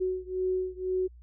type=beating tone pair; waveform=sine; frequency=370 / 372 Hz; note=F#4 / F#4; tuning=0 / +9 cents; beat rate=2 Hz; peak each=-30 / -31 dBFS; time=0-1.08 s; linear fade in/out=20 ms; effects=added 60 Hz sine -48 dBFS peak until 1.22 s